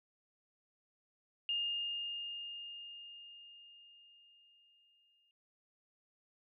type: tone with exponential decay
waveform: sine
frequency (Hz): 2826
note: F7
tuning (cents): +20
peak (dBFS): -32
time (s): 1.49-5.31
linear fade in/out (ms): 1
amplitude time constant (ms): 830
effects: none